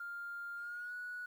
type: tone with pitch glide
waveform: sine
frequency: 1400 to 1467.1 Hz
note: F6 to F#6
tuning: +4 to -15 cents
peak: -40 dBFS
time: 0-1.26 s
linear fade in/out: 5 ms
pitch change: +81 cents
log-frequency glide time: 0.57-0.94 s
effects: tanh soft clip ceiling -37 dBFS + 11-bit